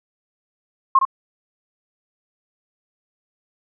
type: tone with echo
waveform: sine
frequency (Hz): 1071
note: C6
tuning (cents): +40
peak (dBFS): -9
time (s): 0.95-0.99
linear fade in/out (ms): 5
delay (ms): 62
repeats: 1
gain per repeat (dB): -5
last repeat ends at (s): 1.052
effects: none